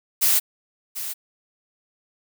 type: noise with echo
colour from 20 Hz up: blue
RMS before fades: -18 dBFS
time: 0.21-0.4 s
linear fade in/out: 20 ms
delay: 740 ms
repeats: 1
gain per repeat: -12 dB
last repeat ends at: 1.14 s
effects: none